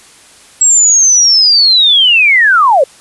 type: linear sweep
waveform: sine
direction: down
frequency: 7700 to 493.9 Hz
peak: -4 dBFS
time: 0.61-2.84 s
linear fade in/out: 5 ms
effects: white hiss -40 dBFS RMS until 3 s + resampled to 24000 Hz